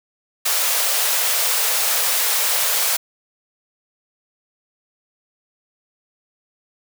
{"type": "high-pass noise", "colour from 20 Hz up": "white", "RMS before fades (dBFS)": -19, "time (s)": [0.45, 2.97], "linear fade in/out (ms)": 10, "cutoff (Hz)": 440, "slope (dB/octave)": 96, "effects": []}